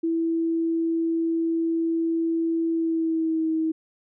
sine tone with pitch glide, 329.6 to 319.5 Hz, E4 to D#4, 0 to +46 cents, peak -21 dBFS, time 0.03-3.72 s, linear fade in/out 10 ms, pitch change -54 cents, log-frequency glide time 2.71-3.5 s, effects none

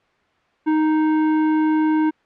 sine tone with tanh clipping, 311.1 Hz, D#4, in tune, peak -17 dBFS, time 0.66-2.11 s, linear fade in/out 20 ms, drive 15 dB, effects white hiss -60 dBFS RMS until 2.25 s + low-pass 2000 Hz 12 dB/octave

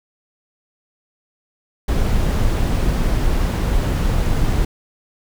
brown noise, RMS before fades -17 dBFS, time 1.88-4.65 s, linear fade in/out 5 ms, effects none

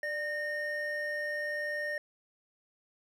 triangle tone pair together, 593 / 1839.7 Hz, D5 / A#6, +17 / -23 cents, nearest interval octave + minor sixth, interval 1960 cents, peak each -35 / -32 dBFS, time 0.03-1.98 s, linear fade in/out 2 ms, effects none

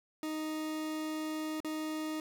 40% pulse tone with dropouts, 311.1 Hz, D#4, in tune, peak -34 dBFS, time 0.23-2.2 s, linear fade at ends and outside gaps 1 ms, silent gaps 1.603-1.646 s, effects 11-bit

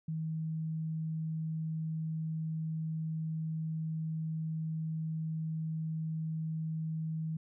sine tone, 159.3 Hz, D#3, 41 cents sharp, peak -33 dBFS, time 0.08-7.37 s, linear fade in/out 5 ms, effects none

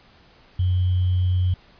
sine tone with sample-and-hold, 90.9 Hz, F#2, 30 cents flat, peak -17 dBFS, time 0.59-1.54 s, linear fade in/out 5 ms, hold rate 3150 Hz, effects pink hiss -53 dBFS RMS until 1.79 s + resampled to 11025 Hz

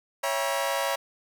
sawtooth chord, C# diminished seventh, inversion none, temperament just, 554.4 / 665.2 / 798.3 / 957.9 Hz, C#5 / E5 / G5 / Bb5, 0 / +16 / +31 / +47 cents, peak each -25 / -28 / -31 / -27 dBFS, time 0.23-0.96 s, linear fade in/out 10 ms, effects none

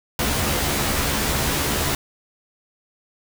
pink noise with comb filter, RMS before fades -22 dBFS, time 0.19-1.95 s, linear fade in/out 2 ms, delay 14 ms, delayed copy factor +0.85, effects none

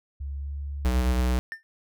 sine tone with pitch glide, 69.9 to 71 Hz, C#2 to C#2, +15 to +42 cents, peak -30 dBFS, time 0.2-1.21 s, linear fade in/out 10 ms, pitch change +27 cents, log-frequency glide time 0.39-0.49 s
square tone, 62.3 Hz, B1, 16 cents sharp, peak -22 dBFS, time 0.85-1.39 s, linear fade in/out 0 ms
triangle tone with exponential decay, 1794 Hz, A6, 33 cents sharp, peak -26 dBFS, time 1.52-1.63 s, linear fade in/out 0 ms, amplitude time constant 23 ms
effects none

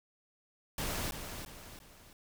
pink noise with echo, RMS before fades -36 dBFS, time 0.78-1.11 s, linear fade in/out 2 ms, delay 340 ms, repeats 3, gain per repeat -7 dB, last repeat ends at 2.13 s, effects none

